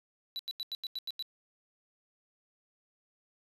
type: tone bursts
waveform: triangle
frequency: 3951 Hz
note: B7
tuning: in tune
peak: -33 dBFS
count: 8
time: 0.36-1.225 s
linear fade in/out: 0 ms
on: 32 ms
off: 87 ms
effects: resampled to 32000 Hz